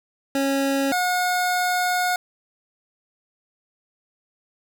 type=tone pair in turn; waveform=25% pulse; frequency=274.4 / 723.3 Hz; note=C#4 / F#5; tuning=-17 / -39 cents; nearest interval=octave + perfect fourth; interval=1678 cents; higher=second; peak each=-16 dBFS; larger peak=neither; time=0.35-0.92 / 0.92-2.16 s; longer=second; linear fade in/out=2 ms; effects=none